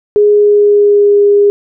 sine tone with pitch glide, 415.3 to 407.5 Hz, G#4 to G#4, 0 to -33 cents, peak -4 dBFS, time 0.16-1.5 s, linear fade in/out 0 ms, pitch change -33 cents, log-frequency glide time 0.29-1.2 s, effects none

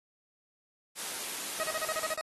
white high-pass noise, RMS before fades -37 dBFS, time 0.95-2.17 s, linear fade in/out 50 ms, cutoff 210 Hz, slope 12 dB/octave
20% pulse tone bursts, 632 Hz, D#5, 27 cents sharp, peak -27 dBFS, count 9, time 1.6-2.21 s, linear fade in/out 0 ms, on 34 ms, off 38 ms
effects AAC 32 kbps

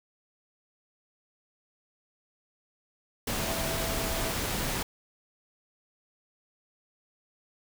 sine tone in noise, 659.3 Hz, E5, in tune, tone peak -37 dBFS, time 3.39-4.31 s, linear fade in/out 5 ms, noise pink, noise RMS -31 dBFS, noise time 3.27-4.83 s, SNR -9 dB, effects none

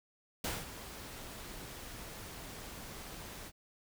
pink noise with ADSR envelope, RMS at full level -35 dBFS, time 0.44-3.52 s, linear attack 5 ms, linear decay 200 ms, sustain -12 dB, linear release 49 ms, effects none

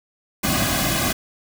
pink noise with comb filter, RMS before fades -21 dBFS, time 0.43-1.13 s, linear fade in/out 10 ms, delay 2.2 ms, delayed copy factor -0.95, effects none

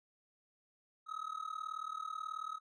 triangle tone with amplitude modulation, 1276 Hz, D#6, 43 cents sharp, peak -34 dBFS, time 1.06-2.6 s, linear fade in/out 50 ms, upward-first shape sine, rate 38.4 Hz, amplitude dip 90%, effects resampled to 24000 Hz

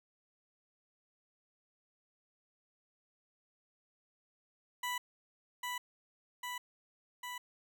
20% pulse tone with echo, 987.8 Hz, B5, in tune, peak -30 dBFS, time 4.83-4.98 s, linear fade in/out 5 ms, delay 800 ms, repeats 3, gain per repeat -2 dB, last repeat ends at 7.38 s, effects none

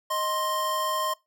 square tone pair together, 622.3 / 1052.3 Hz, D#5 / C6, 0 / +10 cents, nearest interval major sixth, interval 910 cents, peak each -32 / -27 dBFS, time 0.1-1.14 s, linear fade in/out 10 ms, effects noise-tail reverb RT60 0.2 s tail -21 dB re dry

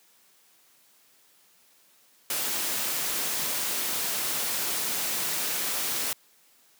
white noise, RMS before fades -29 dBFS, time 2.3-6.13 s, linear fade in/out 2 ms, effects white hiss -61 dBFS RMS until 6.79 s + high-pass 150 Hz 12 dB/octave

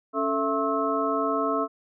sine tone cluster, 278.1 / 441.2 / 666 / 1079 / 1302 Hz, C#4 / A4 / E5 / C#6 / E6, +6 / +5 / +18 / -47 / -22 cents, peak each -29 dBFS, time 0.13-1.68 s, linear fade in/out 50 ms, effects none

